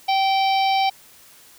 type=harmonic tone; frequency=776 Hz; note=G5; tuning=18 cents flat; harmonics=1 / 3 / 4 / 5 / 6 / 7; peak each=-17 / -27 / -29 / -31 / -33 / -34 dBFS; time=0.08-0.9 s; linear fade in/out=10 ms; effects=white hiss -49 dBFS RMS until 1.58 s